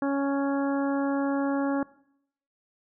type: harmonic tone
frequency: 278 Hz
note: C#4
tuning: 5 cents sharp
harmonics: 1 / 2 / 3 / 4 / 5 / 6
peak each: -25 / -31 / -35 / -37 / -39 / -41 dBFS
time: 0.02-1.83 s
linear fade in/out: 2 ms
effects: noise-tail reverb RT60 0.7 s tail -20 dB re dry